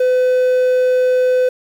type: tone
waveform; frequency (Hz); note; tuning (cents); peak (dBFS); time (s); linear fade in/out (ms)
triangle; 506; B4; +42; -9; 0-1.49; 5
effects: 7-bit